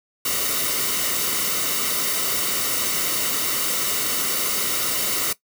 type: noise with comb filter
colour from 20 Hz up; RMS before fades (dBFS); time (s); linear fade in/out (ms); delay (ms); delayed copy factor
white; -23; 0.25-5.33; 5; 1.2; -0.6
effects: noise-tail reverb RT60 0.1 s tail -18 dB re dry